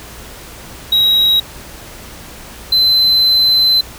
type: tone pair in turn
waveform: triangle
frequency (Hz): 3832 / 4060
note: A#7 / B7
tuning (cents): +47 / +47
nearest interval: minor second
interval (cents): 100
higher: second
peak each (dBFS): -7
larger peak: neither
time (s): 0.92-1.4 / 2.72-3.81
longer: second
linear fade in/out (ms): 5
effects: added 60 Hz sine -40 dBFS peak until 3.98 s + pink hiss -34 dBFS RMS until 3.98 s